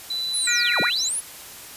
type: tone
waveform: sine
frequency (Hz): 3985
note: B7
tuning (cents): +15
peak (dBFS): -24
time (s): 0.1-1.09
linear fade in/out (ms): 5
type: linear two-way sweep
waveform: sine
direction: down then up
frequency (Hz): 11000 to 116.54 to 11000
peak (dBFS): -23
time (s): 0.33-1.21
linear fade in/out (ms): 20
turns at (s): 0.81
type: harmonic tone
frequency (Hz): 479.4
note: A#4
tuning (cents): +48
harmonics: 3 / 4 / 5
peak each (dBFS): -25 / -25 / -25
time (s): 0.47-0.9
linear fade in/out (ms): 5
effects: white hiss -40 dBFS RMS until 1.76 s + resampled to 32000 Hz